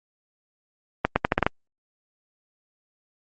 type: accelerating click train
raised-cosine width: 0.5 ms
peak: -3 dBFS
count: 7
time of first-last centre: 1.05-1.465 s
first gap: 110 ms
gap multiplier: 0.81
effects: Opus 32 kbps